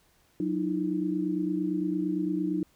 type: tone cluster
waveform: sine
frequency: 182.9 / 305.4 / 334.2 Hz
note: F#3 / D#4 / E4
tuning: -20 / -32 / +24 cents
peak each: -32 / -28 / -33 dBFS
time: 0.4-2.63 s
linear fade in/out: 2 ms
effects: pink hiss -65 dBFS RMS until 2.75 s